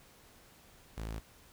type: tone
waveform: sawtooth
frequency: 54.6 Hz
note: A1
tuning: 13 cents flat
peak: -34 dBFS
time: 0.97-1.2 s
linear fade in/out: 10 ms
effects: pink hiss -60 dBFS RMS until 1.52 s